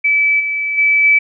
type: tone with level steps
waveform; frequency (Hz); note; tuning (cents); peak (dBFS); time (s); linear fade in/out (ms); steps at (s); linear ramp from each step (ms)
sine; 2304; D7; -34; -10 / -16 / -9 / -7; 0.04-1.19; 10; 0.39 / 0.77 / 1.03; 20
effects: none